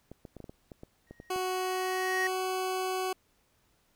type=clicks; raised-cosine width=2 ms; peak=-31 dBFS; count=11; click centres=0.116 / 0.252 / 0.367 / 0.403 / 0.442 / 0.495 / 0.718 / 0.834 / 1.11 / 1.201 / 1.361 s
type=tone with exponential growth; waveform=triangle; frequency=1879 Hz; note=A#6; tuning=13 cents sharp; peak=-25 dBFS; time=1.07-2.27 s; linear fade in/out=2 ms; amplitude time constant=260 ms
type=tone with pitch glide; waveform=20% pulse; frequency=370 to 373.2 Hz; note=F#4 to F#4; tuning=0 to +15 cents; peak=-25 dBFS; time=1.3-3.13 s; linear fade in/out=5 ms; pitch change=+15 cents; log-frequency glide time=1.48-2.41 s
effects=pink hiss -70 dBFS RMS until 3.95 s